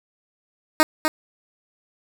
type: tone with echo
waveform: 10% pulse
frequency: 310.9 Hz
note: D#4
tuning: 1 cent flat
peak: -4 dBFS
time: 0.8-0.83 s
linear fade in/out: 0 ms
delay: 250 ms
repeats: 1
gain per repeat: -6 dB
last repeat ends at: 1.08 s
effects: none